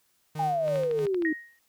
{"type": "tone with tremolo", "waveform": "45% pulse", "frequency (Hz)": 153.2, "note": "D#3", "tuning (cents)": -27, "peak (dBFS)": -32, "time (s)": [0.35, 1.06], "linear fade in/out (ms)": 5, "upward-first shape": "sine", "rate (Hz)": 3.1, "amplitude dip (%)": 75}
{"type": "exponential sweep", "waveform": "sine", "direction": "down", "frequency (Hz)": [821, 304], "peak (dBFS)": -24, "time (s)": [0.39, 1.33], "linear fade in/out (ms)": 5}
{"type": "click train", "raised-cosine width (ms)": 0.3, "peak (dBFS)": -25, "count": 8, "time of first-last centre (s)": [0.68, 1.223], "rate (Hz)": 12.9}
{"type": "tone with exponential decay", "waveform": "sine", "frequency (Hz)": 1873, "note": "A#6", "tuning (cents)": 8, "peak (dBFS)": -24, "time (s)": [1.25, 1.59], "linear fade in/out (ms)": 1, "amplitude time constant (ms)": 73}
{"effects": ["white hiss -69 dBFS RMS until 1.68 s"]}